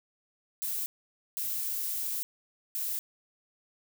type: noise bursts at uneven times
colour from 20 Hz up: violet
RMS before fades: -33 dBFS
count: 3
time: 0.62-0.86 / 1.37-2.23 / 2.75-2.99 s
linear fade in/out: 0 ms
effects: none